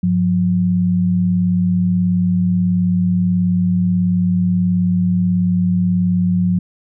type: tone pair together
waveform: sine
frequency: 100.4 / 178.89 Hz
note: G2 / F3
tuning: +42 / +42 cents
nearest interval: minor seventh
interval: 1000 cents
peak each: -21 / -13 dBFS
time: 0.03-6.59 s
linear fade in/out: 5 ms
effects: none